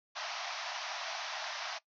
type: band-pass noise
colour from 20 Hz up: pink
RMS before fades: -40 dBFS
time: 0.15-1.79 s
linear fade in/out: 20 ms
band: 620 to 6100 Hz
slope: 96 dB/octave
effects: noise-tail reverb RT60 0.1 s tail -18 dB re dry